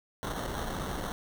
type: noise with sample-and-hold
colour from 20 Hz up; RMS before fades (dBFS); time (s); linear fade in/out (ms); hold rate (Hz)
pink; -35; 0.23-1.12; 0; 2450
effects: none